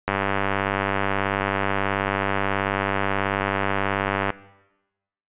click train, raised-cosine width 0.5 ms, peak -7 dBFS, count 417, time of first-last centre 0.08-4.303 s, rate 98.5 Hz, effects noise-tail reverb RT60 1.0 s tail -18 dB re dry + resampled to 8000 Hz

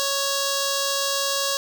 5% pulse tone with notch filter, 554.4 Hz, C#5, in tune, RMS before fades -24 dBFS, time 0-1.57 s, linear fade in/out 0 ms, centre 2200 Hz, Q 1.3, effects none

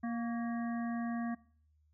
harmonic tone with a mistuned harmonic, 234.5 Hz, A#3, 11 cents sharp, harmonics 1 / 3 / 5 / 7 / 8, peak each -34 / -44 / -48 / -51 / -52 dBFS, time 0.03-1.35 s, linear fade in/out 10 ms, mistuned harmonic 5, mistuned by -48 cents, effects noise-tail reverb RT60 0.5 s tail -20 dB re dry + added 76 Hz sine -67 dBFS peak until 1.93 s

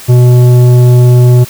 sine tone with tanh clipping, 123.47 Hz, B2, in tune, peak -3 dBFS, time 0.08-1.45 s, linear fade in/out 20 ms, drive 11 dB, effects white hiss -29 dBFS RMS until 1.49 s

